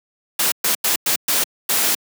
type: noise bursts at uneven times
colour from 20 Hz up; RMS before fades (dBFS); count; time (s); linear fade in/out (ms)
white; -18; 6; 0.39-0.52 / 0.64-0.75 / 0.84-0.96 / 1.06-1.16 / 1.28-1.44 / 1.69-1.95; 5
effects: high-pass 200 Hz 12 dB/octave